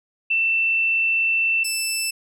sine / 15% pulse tone pair in turn, 2676 / 2648 Hz, E7 / E7, +25 / +7 cents, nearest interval unison, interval 18 cents, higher first, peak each -17 / -15 dBFS, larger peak second, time 0.3-1.64 / 1.64-2.11 s, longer first, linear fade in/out 10 ms, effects none

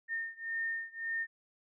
sine beating tone pair, 1822 / 1823.8 Hz, A#6 / A#6, -40 / -38 cents, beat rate 1.8 Hz, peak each -37 / -38 dBFS, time 0.08-1.27 s, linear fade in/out 50 ms, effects none

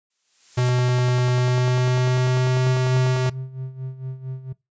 blue noise with exponential growth, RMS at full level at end -32 dBFS, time 0.1-0.7 s, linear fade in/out 5 ms, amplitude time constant 130 ms
square tone with pitch glide, 124.7 to 128.21 Hz, B2 to C3, +17 to -35 cents, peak -18 dBFS, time 0.57-3.3 s, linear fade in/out 10 ms, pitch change +48 cents, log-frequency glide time 1.33-2.67 s
click train, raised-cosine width 1 ms, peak -18 dBFS, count 28, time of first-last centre 0.59-3.263 s, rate 10.1 Hz
triangle tone with tremolo, 130.81 Hz, C3, in tune, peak -24 dBFS, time 2.66-4.53 s, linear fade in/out 10 ms, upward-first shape sine, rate 4.4 Hz, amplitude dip 75%
effects noise-tail reverb RT60 0.2 s tail -21 dB re dry + resampled to 16000 Hz

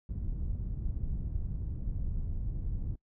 pink low-pass noise, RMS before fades -34 dBFS, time 0.09-2.96 s, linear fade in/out 5 ms, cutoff 110 Hz, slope 12 dB/octave, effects noise-tail reverb RT60 0.1 s tail -24 dB re dry

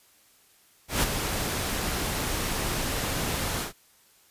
pink noise with ADSR envelope, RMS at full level -22 dBFS, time 0.88-3.73 s, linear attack 150 ms, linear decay 19 ms, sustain -7 dB, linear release 120 ms, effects white hiss -60 dBFS RMS until 4.3 s + resampled to 32000 Hz

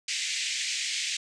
pink band-pass noise, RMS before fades -31 dBFS, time 0.08-1.17 s, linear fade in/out 5 ms, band 2000 to 8000 Hz, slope 48 dB/octave, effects none

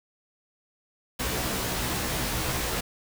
pink noise with comb filter, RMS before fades -29 dBFS, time 1.19-2.81 s, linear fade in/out 10 ms, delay 16 ms, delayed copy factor +0.75, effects none

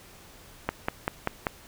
click train, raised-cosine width 0.5 ms, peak -10 dBFS, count 5, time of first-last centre 0.69-1.468 s, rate 5.14 Hz, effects pink hiss -51 dBFS RMS until 1.67 s

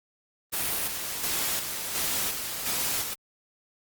white noise with tremolo, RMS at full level -28 dBFS, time 0.52-3.15 s, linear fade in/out 20 ms, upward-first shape square, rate 1.4 Hz, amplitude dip 45%, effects Opus 32 kbps

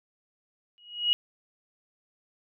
sine tone with exponential growth, 2898 Hz, F#7, 37 cents flat, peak -17 dBFS, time 0.78-1.13 s, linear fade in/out 0 ms, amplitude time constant 75 ms, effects none

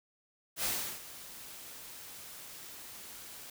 white noise with ADSR envelope, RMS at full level -32 dBFS, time 0.56-3.5 s, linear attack 80 ms, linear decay 350 ms, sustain -16 dB, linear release 3 ms, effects none

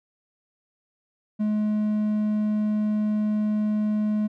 triangle tone, 212 Hz, G#3, 36 cents sharp, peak -19 dBFS, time 1.39-4.28 s, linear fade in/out 20 ms, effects none

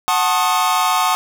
45% pulse chord, D# half-diminished seventh, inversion first, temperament equal with one note detuned, 740 / 880 / 1080.9 / 1244.5 Hz, F#5 / A5 / C#6 / D#6, 0 / 0 / -44 / 0 cents, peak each -20 dBFS, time 0.08-1.15 s, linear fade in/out 0 ms, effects none

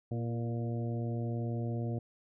harmonic tone with a mistuned harmonic, 117.6 Hz, A#2, 16 cents sharp, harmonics 1 / 2 / 3 / 4 / 5 / 6, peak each -33 / -39 / -43 / -45 / -47 / -49 dBFS, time 0.11-1.99 s, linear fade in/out 5 ms, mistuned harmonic 3, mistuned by -32 cents, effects none

